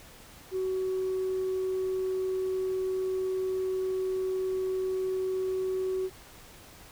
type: tone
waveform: sine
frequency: 375.3 Hz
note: F#4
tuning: 25 cents sharp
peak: -26 dBFS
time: 0.51-6.1 s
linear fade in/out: 50 ms
effects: tanh soft clip ceiling -24 dBFS + pink hiss -51 dBFS RMS until 6.91 s